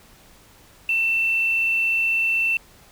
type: tone with quantisation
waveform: sine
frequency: 2681 Hz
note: E7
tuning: 29 cents sharp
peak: -18 dBFS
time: 0.89-2.57 s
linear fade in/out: 2 ms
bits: 7
effects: pink hiss -51 dBFS RMS until 2.91 s